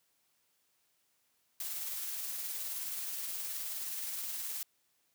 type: noise with tremolo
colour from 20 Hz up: blue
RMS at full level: -38 dBFS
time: 1.6-4.63 s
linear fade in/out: 2 ms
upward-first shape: sine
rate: 19 Hz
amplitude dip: 25%
effects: white hiss -75 dBFS RMS until 5.14 s + high-pass 80 Hz 12 dB/octave